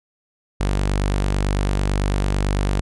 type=tone; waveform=sawtooth; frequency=49 Hz; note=G1; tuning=in tune; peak=-14 dBFS; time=0.6-2.81 s; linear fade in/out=10 ms; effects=resampled to 24000 Hz